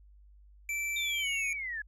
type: tone with pitch glide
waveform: square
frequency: 2330 to 2223 Hz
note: D7 to C#7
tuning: -14 to +4 cents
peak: -32 dBFS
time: 0.69-1.53 s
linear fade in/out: 2 ms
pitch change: -82 cents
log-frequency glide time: 1.21-1.26 s
type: linear sweep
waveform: sine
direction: down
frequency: 3695 to 1665 Hz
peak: -34 dBFS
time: 0.96-1.82 s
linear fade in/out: 5 ms
effects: added 50 Hz sine -54 dBFS peak until 1.87 s + low-pass 12000 Hz 12 dB/octave